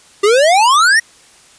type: exponential sweep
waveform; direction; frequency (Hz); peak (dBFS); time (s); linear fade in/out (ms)
square; up; 390 to 1922; -8; 0.23-1; 10
effects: white hiss -45 dBFS RMS until 1.58 s + resampled to 22050 Hz